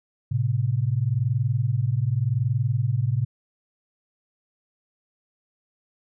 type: tone pair together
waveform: sine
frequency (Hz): 110.3 / 131.17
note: A2 / C3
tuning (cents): +5 / +5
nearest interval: minor third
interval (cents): 300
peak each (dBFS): -23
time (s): 0.31-3.25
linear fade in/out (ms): 10
effects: none